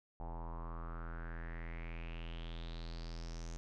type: tone with low-pass filter sweep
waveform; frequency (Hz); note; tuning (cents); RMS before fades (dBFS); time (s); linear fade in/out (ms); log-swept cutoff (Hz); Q
square; 41.66; E1; +19; -44; 0.2-3.57; 0; 820 to 6500; 5.7
effects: none